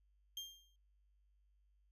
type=tone with exponential decay; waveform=35% pulse; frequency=3194 Hz; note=G7; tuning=32 cents sharp; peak=-39 dBFS; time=0.37-0.76 s; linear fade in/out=2 ms; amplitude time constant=83 ms; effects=added 50 Hz sine -70 dBFS peak until 1.91 s + resampled to 32000 Hz

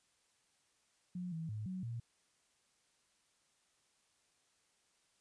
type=tone with pitch steps; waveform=sine; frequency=179.4 / 162.4 / 107.1 / 185.6 / 117 Hz; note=F3 / E3 / A2 / F#3 / A#2; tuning=+47 / -26 / -46 / +6 / +7 cents; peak=-39 dBFS; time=1.15-2 s; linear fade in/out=5 ms; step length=170 ms; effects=white hiss -75 dBFS RMS until 5.2 s + resampled to 22050 Hz

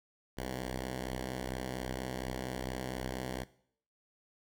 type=beating tone pair; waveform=5% pulse; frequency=61.7 / 64.3 Hz; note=B1 / C2; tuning=-1 / -30 cents; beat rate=2.6 Hz; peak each=-34 / -26 dBFS; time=0.37-3.44 s; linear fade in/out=10 ms; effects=noise-tail reverb RT60 0.6 s tail -18 dB re dry

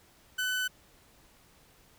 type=tone; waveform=30% pulse; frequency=1504 Hz; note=F#6; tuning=28 cents sharp; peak=-26 dBFS; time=0.38-0.68 s; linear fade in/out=10 ms; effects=pink hiss -61 dBFS RMS until 1.98 s

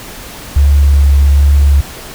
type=tone with vibrato; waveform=sine; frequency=70.6 Hz; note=C#2; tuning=32 cents sharp; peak=-4 dBFS; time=0.56-1.81 s; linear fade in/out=5 ms; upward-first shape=sine; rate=1.3 Hz; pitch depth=13 cents each way; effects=pink hiss -29 dBFS RMS until 2.14 s

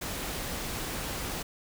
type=noise; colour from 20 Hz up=pink; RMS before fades=-35 dBFS; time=0.01-1.43 s; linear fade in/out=10 ms; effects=none

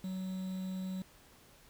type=tone with quantisation; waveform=triangle; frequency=187.3 Hz; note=F#3; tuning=21 cents sharp; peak=-34 dBFS; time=0.04-1.02 s; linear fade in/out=2 ms; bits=9; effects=pink hiss -61 dBFS RMS until 1.69 s

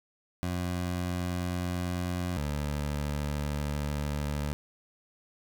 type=tone pair in turn; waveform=20% pulse; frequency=89.1 / 73.2 Hz; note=F2 / D2; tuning=+35 / -5 cents; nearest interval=minor third; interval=340 cents; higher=first; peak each=-25 dBFS; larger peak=neither; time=0.43-2.37 / 2.37-4.53 s; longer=second; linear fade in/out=0 ms; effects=none

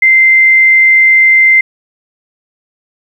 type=tone; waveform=sine; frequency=2082 Hz; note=C7; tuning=9 cents flat; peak=-3 dBFS; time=0.02-1.61 s; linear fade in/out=5 ms; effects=7-bit

